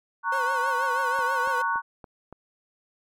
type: chord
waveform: sine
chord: F# major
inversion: first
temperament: just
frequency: 925 / 1110 / 1480 Hz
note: A#5 / C#6 / F#6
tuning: -14 / +2 / 0 cents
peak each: -27 dBFS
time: 0.23-1.82 s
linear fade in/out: 50 ms
type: tone with vibrato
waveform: 45% pulse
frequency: 516 Hz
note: C5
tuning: 24 cents flat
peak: -31 dBFS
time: 0.32-1.62 s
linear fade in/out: 5 ms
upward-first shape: triangle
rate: 6.2 Hz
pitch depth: 110 cents each way
type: click train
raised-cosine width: 1 ms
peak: -28 dBFS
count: 5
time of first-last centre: 1.19-2.326 s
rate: 3.52 Hz
effects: MP3 64 kbps